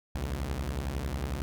sawtooth beating tone pair, 61.9 / 72.9 Hz, B1 / D2, +5 / -12 cents, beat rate 11 Hz, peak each -30 dBFS, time 0.15-1.42 s, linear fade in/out 0 ms, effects none

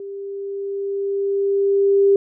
sine tone with level ramp, 396.8 Hz, G4, 21 cents sharp, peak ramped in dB -29 to -10 dBFS, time 0-2.16 s, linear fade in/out 2 ms, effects none

